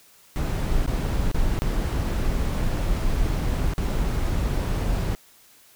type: noise with dropouts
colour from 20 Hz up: brown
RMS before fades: -23 dBFS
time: 0.36-5.15 s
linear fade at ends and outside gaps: 0 ms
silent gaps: 0.862-0.876 / 1.314-1.345 / 1.59-1.62 / 3.736-3.781 s
effects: white hiss -54 dBFS RMS until 5.75 s